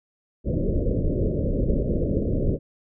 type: low-pass noise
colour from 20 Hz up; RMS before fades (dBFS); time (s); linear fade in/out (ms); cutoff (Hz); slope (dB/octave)
pink; -23; 0.44-2.59; 50; 590; 96
effects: none